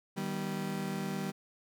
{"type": "chord", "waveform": "35% pulse", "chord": "Eb augmented", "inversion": "none", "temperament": "just", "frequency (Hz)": [155.56, 194.45, 243.1], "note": ["Eb3", "G3", "B3"], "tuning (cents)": [0, -14, -27], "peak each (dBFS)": [-38, -34, -40], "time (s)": [0.16, 1.32], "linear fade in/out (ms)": 20, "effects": []}